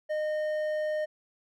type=tone with hard clipping; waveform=sine; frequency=613 Hz; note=D#5; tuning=26 cents flat; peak=-29 dBFS; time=0.09-1.06 s; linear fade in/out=20 ms; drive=6 dB; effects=none